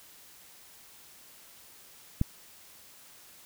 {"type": "click", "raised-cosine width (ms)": 5, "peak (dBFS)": -12, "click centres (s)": 2.214, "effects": ["white hiss -54 dBFS RMS until 3.45 s"]}